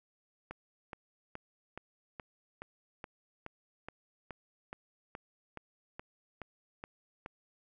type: click train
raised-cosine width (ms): 0.5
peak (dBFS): -27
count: 17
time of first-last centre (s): 0.51-7.261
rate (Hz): 2.37
effects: none